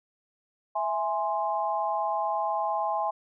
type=chord; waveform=sine; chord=E augmented; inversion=none; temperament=equal; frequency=659.3 / 830.6 / 1046.5 Hz; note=E5 / G#5 / B#5; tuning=0 / 0 / 0 cents; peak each=-31 / -28 / -31 dBFS; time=0.75-3.11 s; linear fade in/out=10 ms; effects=none